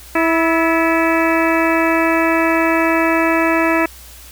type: harmonic tone with a mistuned harmonic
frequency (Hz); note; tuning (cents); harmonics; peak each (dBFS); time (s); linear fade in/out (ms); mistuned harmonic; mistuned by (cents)
327.2; E4; -13; 1 / 2 / 3 / 4 / 5 / 6 / 7 / 8; -16 / -19 / -21 / -22 / -23 / -24 / -24 / -25; 0.15-3.86; 5; 5; +64
effects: added 60 Hz sine -40 dBFS peak until 4.31 s + white hiss -40 dBFS RMS until 4.31 s